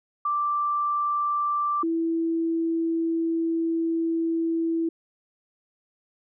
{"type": "tone pair in turn", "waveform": "sine", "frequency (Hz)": [1174.7, 329.6], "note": ["D6", "E4"], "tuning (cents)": [0, 0], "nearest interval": "octave + minor seventh", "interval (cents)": 2200, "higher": "first", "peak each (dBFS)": -22, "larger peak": "neither", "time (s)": [[0.25, 1.83], [1.83, 4.89]], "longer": "second", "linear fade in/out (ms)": 5, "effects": []}